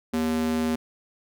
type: tone with high-pass filter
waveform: square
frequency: 79.4 Hz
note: D#2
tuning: 36 cents sharp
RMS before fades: -25 dBFS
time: 0.13-0.76 s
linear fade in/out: 10 ms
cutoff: 240 Hz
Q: 2.4
effects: none